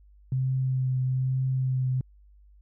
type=tone with vibrato; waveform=sine; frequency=130 Hz; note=C3; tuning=11 cents flat; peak=-23 dBFS; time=0.32-2.01 s; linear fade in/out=2 ms; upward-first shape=triangle; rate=1.1 Hz; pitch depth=17 cents each way; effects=added 50 Hz sine -52 dBFS peak until 2.61 s